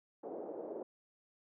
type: band-pass noise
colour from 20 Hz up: pink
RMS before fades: -44 dBFS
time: 0.23-0.83 s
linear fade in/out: 5 ms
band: 350 to 600 Hz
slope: 24 dB/octave
effects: none